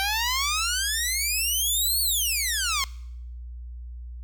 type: exponential two-way sweep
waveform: 10% pulse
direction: up then down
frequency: 770 to 4500 to 1048 Hz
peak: -15 dBFS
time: 0-2.84 s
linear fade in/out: 0 ms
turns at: 2.01 s
effects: noise-tail reverb RT60 0.8 s tail -23 dB re dry + added 60 Hz sine -35 dBFS peak until 4.23 s